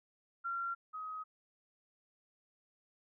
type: tone pair in turn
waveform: sine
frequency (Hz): 1374 / 1263.4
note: F6 / D#6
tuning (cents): -29 / +26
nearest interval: minor second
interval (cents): 145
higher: first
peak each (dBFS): -35 / -40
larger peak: first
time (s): 0.44-0.75 / 0.93-1.24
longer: neither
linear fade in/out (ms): 20
effects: none